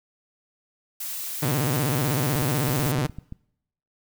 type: noise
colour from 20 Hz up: blue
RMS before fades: -32 dBFS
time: 1-2.92 s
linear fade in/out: 5 ms
type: tone with vibrato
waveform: sawtooth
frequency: 136.7 Hz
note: C#3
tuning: 24 cents flat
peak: -18 dBFS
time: 1.42-3.07 s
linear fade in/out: 10 ms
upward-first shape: square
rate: 16 Hz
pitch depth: 170 cents each way
type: clicks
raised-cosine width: 5 ms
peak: -23 dBFS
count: 10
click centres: 2.356 / 2.423 / 2.69 / 2.794 / 2.864 / 2.987 / 3.052 / 3.097 / 3.186 / 3.324 s
effects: noise-tail reverb RT60 0.8 s tail -24 dB re dry